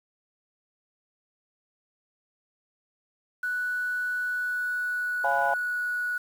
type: tone with pitch glide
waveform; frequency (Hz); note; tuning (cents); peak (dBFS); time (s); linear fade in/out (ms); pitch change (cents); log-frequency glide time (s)
sine; 1480 to 1466.4; F#6 to F#6; 0 to -16; -26; 3.43-6.18; 5; -16; 4.22-5.86
type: chord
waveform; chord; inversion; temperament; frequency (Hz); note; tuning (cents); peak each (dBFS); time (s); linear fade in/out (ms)
sine; C# dominant seventh; none; just; 554.4 / 693 / 831.5 / 997.9; C#5 / E#5 / G#5 / B5; 0 / -14 / +2 / +18; -31 / -27 / -26 / -32; 5.24-5.54; 2
effects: tanh soft clip ceiling -11 dBFS + 8-bit